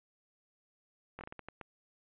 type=slowing click train; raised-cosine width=0.5 ms; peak=-29 dBFS; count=8; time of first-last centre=1.19-1.613 s; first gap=20 ms; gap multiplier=1.36; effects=resampled to 8000 Hz